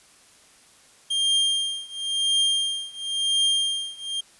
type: tone with tremolo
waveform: 45% pulse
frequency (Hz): 3200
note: G7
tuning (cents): +35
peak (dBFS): -17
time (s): 1.1-4.21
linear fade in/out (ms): 10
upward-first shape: triangle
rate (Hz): 0.96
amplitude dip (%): 95
effects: white hiss -54 dBFS RMS until 4.39 s + resampled to 24000 Hz